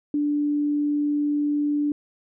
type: tone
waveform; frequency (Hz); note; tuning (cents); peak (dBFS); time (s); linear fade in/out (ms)
sine; 293.1; D4; -3; -20; 0.14-1.92; 2
effects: none